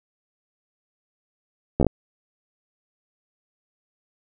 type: slowing click train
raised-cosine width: 2 ms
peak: -6 dBFS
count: 5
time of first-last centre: 1.8-1.867 s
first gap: 13 ms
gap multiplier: 1.17
effects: none